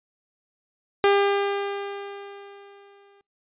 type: tone with exponential decay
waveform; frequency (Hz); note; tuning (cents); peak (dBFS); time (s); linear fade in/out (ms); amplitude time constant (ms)
sawtooth; 400.7; G4; +38; -11; 1.04-3.21; 0; 470
effects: noise-tail reverb RT60 0.2 s tail -26 dB re dry + resampled to 8000 Hz